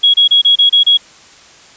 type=tone bursts; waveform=sine; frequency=3322 Hz; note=G#7; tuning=in tune; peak=-5 dBFS; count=7; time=0.03-0.974 s; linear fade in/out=10 ms; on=110 ms; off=29 ms; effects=white hiss -41 dBFS RMS until 1.76 s + resampled to 16000 Hz